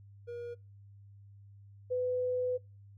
triangle / sine tone pair in turn, 477.2 / 500.9 Hz, A#4 / B4, +41 / +24 cents, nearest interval minor second, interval 83 cents, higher second, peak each -37 / -29 dBFS, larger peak second, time 0.27-0.55 / 1.9-2.58 s, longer second, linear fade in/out 20 ms, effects noise-tail reverb RT60 0.3 s tail -26 dB re dry + added 100 Hz sine -52 dBFS peak until 2.97 s

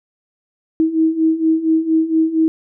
sine beating tone pair, 318.1 / 322.4 Hz, D#4 / E4, +38 / -38 cents, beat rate 4.3 Hz, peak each -18 / -14 dBFS, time 0.8-2.48 s, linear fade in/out 0 ms, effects none

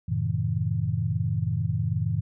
sine chord, F# diminished seventh, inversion none, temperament just, 92.5 / 111 / 133.2 / 159.84 Hz, F#2 / A2 / C3 / Eb3, 0 / +16 / +31 / +47 cents, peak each -30 / -27 / -31 / -29 dBFS, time 0.08-2.21 s, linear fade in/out 10 ms, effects none

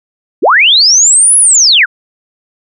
sine linear two-way sweep, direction up then down, 210 to 10560 to 1297 Hz, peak -3 dBFS, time 0.42-1.86 s, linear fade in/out 20 ms, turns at 1.38 s, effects none

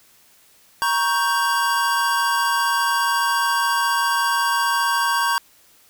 square chord, G diminished, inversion first, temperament equal with one note detuned, 943.7 / 1108.7 / 1568 Hz, Bb5 / Db6 / G6, +21 / 0 / 0 cents, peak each -23 dBFS, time 0.82-5.38 s, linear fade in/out 0 ms, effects white hiss -54 dBFS RMS until 5.89 s

